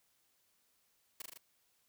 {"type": "noise with echo", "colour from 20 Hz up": "white", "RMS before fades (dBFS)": -43, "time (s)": [1.2, 1.22], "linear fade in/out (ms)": 5, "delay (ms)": 39, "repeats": 4, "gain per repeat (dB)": -2, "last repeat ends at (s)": 1.376, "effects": ["white hiss -75 dBFS RMS until 1.88 s"]}